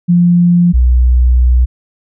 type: tone pair in turn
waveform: sine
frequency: 174.61 / 61.73 Hz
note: F3 / B1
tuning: 0 / 0 cents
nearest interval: octave + tritone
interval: 1800 cents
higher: first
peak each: -5 dBFS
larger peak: neither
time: 0.08-0.73 / 0.73-1.66 s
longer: second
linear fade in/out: 20 ms
effects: none